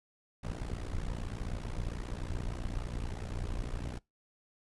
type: noise with amplitude modulation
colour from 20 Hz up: brown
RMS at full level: -33 dBFS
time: 0.43-3.99 s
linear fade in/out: 10 ms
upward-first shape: sine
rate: 59.9 Hz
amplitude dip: 90%
effects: noise-tail reverb RT60 0.2 s tail -24 dB re dry + resampled to 24000 Hz